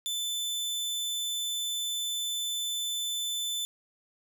sawtooth tone, 3520 Hz, A7, in tune, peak -27 dBFS, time 0.06-3.65 s, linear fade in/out 0 ms, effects none

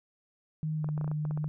sine tone with pitch glide, 155.56 to 151.48 Hz, D#3 to D#3, 0 to -46 cents, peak -29 dBFS, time 0.63-1.48 s, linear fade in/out 0 ms, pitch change -46 cents, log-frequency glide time 0.76-0.85 s
clicks, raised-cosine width 1 ms, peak -28 dBFS, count 11, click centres 0.844 / 0.889 / 0.978 / 1.012 / 1.044 / 1.078 / 1.115 / 1.252 / 1.31 / 1.375 / 1.443 s
effects none

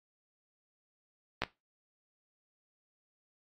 clicks, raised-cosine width 0.3 ms, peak -14 / -14 dBFS, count 2, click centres 1.42 / 1.436 s, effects noise-tail reverb RT60 0.2 s tail -17 dB re dry + MP3 64 kbps

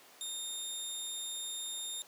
20% pulse tone, 3660 Hz, A#7, 32 cents flat, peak -32 dBFS, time 0.21-2.02 s, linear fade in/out 0 ms, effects pink hiss -57 dBFS RMS until 2.07 s + high-pass 400 Hz 12 dB/octave

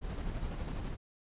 brown noise with tremolo, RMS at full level -36 dBFS, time 0.01-0.97 s, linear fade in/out 50 ms, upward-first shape square, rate 12 Hz, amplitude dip 30%, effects resampled to 8000 Hz

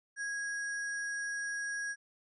sine tone with sample-and-hold, 1652 Hz, G#6, 10 cents flat, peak -34 dBFS, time 0.16-1.96 s, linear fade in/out 50 ms, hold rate 7350 Hz, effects resampled to 24000 Hz

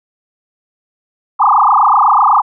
sine tone with frequency modulation, 1019 Hz, C6, 46 cents flat, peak -6 dBFS, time 1.39-2.42 s, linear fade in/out 20 ms, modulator 28 Hz, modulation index 7.9, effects none

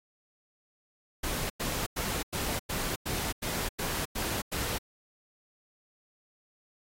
pink noise bursts, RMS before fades -33 dBFS, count 10, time 1.23-4.785 s, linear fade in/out 10 ms, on 270 ms, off 95 ms, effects AAC 48 kbps

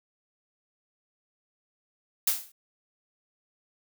blue noise with exponential decay, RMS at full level -20 dBFS, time 2.27-2.52 s, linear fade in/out 5 ms, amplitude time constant 54 ms, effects none

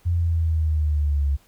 sine exponential sweep, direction down, 87.3 to 69.3 Hz, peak -18 dBFS, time 0.05-1.37 s, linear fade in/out 20 ms, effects pink hiss -58 dBFS RMS until 1.47 s

